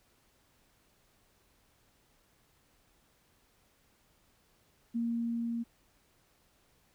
sine tone with level ramp, 233.1 Hz, A#3, in tune, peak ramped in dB -29 to -32 dBFS, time 4.94-5.64 s, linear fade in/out 20 ms, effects pink hiss -69 dBFS RMS until 6.94 s

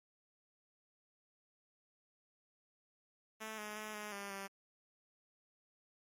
5% pulse tone with pitch steps, 218.7 / 211.1 / 214.4 / 210 / 200 / 196.3 Hz, A3 / G#3 / A3 / G#3 / G3 / G3, -10 / +29 / -45 / +19 / +35 / +3 cents, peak -32 dBFS, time 3.4-4.48 s, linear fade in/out 20 ms, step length 180 ms, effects MP3 64 kbps

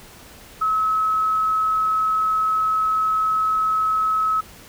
sine tone, 1288 Hz, E6, 41 cents flat, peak -17 dBFS, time 0.61-4.41 s, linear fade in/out 10 ms, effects pink hiss -44 dBFS RMS until 4.68 s

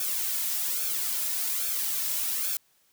blue noise with flanger, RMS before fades -29 dBFS, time 0-2.57 s, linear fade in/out 2 ms, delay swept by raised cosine 1 to 2.6 ms, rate 1.2 Hz, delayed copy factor -0.65, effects white hiss -66 dBFS RMS until 2.92 s + high-pass 60 Hz 12 dB/octave

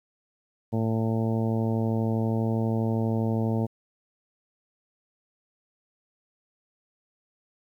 harmonic tone, 112.4 Hz, A2, 37 cents sharp, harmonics 1 / 2 / 3 / 4 / 5 / 6 / 7 / 8, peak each -26 / -27 / -34 / -34 / -37 / -39 / -42 / -42 dBFS, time 0.72-3.67 s, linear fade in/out 20 ms, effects 10-bit

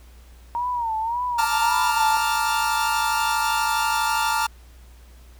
sine tone with vibrato, 932.3 Hz, A#5, in tune, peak -22 dBFS, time 0.55-2.17 s, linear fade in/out 0 ms, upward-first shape sine, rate 1.8 Hz, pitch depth 110 cents each way
45% pulse chord, Bb major seventh, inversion third, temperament equal, 880 / 932.3 / 1174.7 / 1396.9 Hz, A5 / Bb5 / D6 / F6, 0 / 0 / 0 / 0 cents, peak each -24 / -26 / -28 / -26 dBFS, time 1.38-4.47 s, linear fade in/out 10 ms
effects added 60 Hz sine -44 dBFS peak until 5.39 s + pink hiss -55 dBFS RMS until 5.39 s

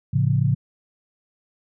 sine chord, A augmented, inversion none, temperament just, 110 / 137.5 / 171.88 Hz, A2 / C#3 / E#3, 0 / -14 / -27 cents, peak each -21 / -19 / -25 dBFS, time 0.13-0.55 s, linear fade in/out 10 ms, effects none

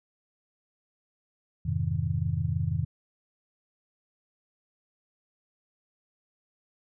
sine chord, F minor seventh, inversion none, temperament just, 87.31 / 104.77 / 130.96 / 157.15 Hz, F2 / Ab2 / C3 / Eb3, 0 / +16 / +2 / +18 cents, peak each -31 dBFS, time 1.65-2.85 s, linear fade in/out 10 ms, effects none

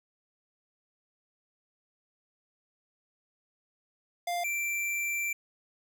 square tone pair in turn, 698.5 / 2349 Hz, F5 / D7, 0 / 0 cents, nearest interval octave + major sixth, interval 2100 cents, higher second, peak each -30 / -30 dBFS, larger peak neither, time 4.27-4.44 / 4.44-5.33 s, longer second, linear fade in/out 5 ms, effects none

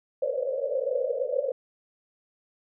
white band-pass noise, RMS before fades -28 dBFS, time 0.22-1.52 s, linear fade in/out 2 ms, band 490 to 570 Hz, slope 96 dB/octave, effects none

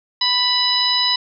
harmonic tone with a mistuned harmonic, 987.8 Hz, B5, in tune, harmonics 1 / 2 / 3 / 4 / 5, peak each -24 / -27 / -24 / -18 / -20 dBFS, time 0.21-1.16 s, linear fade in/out 5 ms, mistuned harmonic 5, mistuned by +30 cents, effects none

